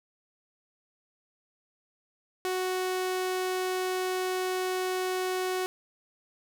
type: tone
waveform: sawtooth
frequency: 370 Hz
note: F#4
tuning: in tune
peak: -24 dBFS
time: 2.45-5.66 s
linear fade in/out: 0 ms
effects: none